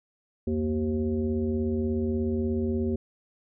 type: tone with frequency modulation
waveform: sine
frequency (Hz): 233.3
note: A#3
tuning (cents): +2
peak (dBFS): -24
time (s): 0.47-2.96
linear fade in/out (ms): 5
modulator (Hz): 150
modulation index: 1.2
effects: none